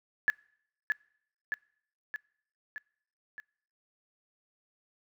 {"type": "tone with echo", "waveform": "sine", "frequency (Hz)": 1716, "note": "A6", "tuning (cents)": -44, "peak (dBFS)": -20, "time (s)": [0.28, 0.3], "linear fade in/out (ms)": 0, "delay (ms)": 620, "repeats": 5, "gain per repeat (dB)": -4, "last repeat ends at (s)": 3.4, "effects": ["noise-tail reverb RT60 0.7 s tail -26 dB re dry"]}